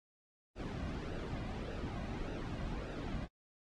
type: noise with flanger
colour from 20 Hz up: brown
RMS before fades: -41 dBFS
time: 0.55-3.28 s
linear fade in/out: 50 ms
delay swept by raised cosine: 0.91 to 2.31 ms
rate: 1.7 Hz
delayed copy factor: -0.6
effects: low-pass 5000 Hz 12 dB/octave + AAC 32 kbps